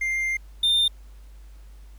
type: tone pair in turn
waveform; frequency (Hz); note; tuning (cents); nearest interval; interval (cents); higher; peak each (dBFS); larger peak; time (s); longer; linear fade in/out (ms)
triangle; 2102 / 3611; C7 / A7; +7 / +44; major sixth; 937; second; -21 / -16; second; 0.01-0.37 / 0.63-0.88; first; 5
effects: added 50 Hz sine -42 dBFS peak until 1.98 s + pink hiss -60 dBFS RMS until 1.98 s